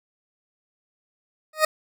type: tone with exponential growth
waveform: 20% pulse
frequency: 622.3 Hz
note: D#5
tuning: in tune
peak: -8 dBFS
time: 1.53-1.65 s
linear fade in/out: 5 ms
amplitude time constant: 25 ms
effects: none